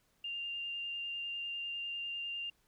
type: tone with vibrato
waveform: sine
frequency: 2794 Hz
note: F7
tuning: in tune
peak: -37 dBFS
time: 0.24-2.5 s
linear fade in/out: 5 ms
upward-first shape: sine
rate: 10 Hz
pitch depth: 11 cents each way
effects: pink hiss -73 dBFS RMS until 2.67 s